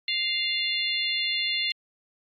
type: harmonic tone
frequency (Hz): 698.5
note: F5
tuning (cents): 0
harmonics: 3 / 4 / 5 / 6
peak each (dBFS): -30 / -30 / -30 / -30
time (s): 0.08-1.72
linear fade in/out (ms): 2
effects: AAC 64 kbps